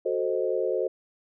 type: chord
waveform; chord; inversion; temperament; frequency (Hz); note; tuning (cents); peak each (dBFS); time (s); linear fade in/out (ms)
sine; F# diminished seventh; none; equal; 370 / 440 / 523.3 / 622.3; F#4 / A4 / C5 / Eb5; 0 / 0 / 0 / 0; -29 / -29 / -28 / -33; 0.05-0.88; 10
effects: none